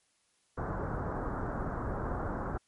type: low-pass noise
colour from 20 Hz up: pink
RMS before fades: -35 dBFS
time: 0.57-2.58 s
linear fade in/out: 10 ms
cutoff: 1500 Hz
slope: 48 dB/octave
effects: white hiss -72 dBFS RMS until 2.67 s + MP3 48 kbps